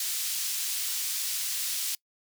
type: high-pass noise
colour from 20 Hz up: pink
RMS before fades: -31 dBFS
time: 0-1.95 s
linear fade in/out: 2 ms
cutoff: 4200 Hz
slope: 12 dB/octave
effects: noise-tail reverb RT60 0.1 s tail -24 dB re dry